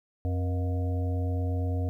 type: harmonic tone with a mistuned harmonic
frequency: 89.2 Hz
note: F2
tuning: 37 cents sharp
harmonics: 1 / 3 / 5 / 7 / 8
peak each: -26 / -36 / -40 / -43 / -44 dBFS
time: 0.25-1.89 s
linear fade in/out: 0 ms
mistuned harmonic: 5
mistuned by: +100 cents
effects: 11-bit